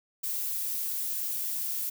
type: noise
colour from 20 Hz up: violet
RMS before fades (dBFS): -32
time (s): 0.23-1.9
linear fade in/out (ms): 10
effects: none